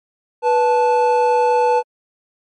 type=tone pair together; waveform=triangle; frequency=490.2 / 875 Hz; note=B4 / A5; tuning=-13 / -10 cents; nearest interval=minor seventh; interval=1003 cents; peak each=-13 dBFS; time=0.42-1.83 s; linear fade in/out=50 ms; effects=MP3 48 kbps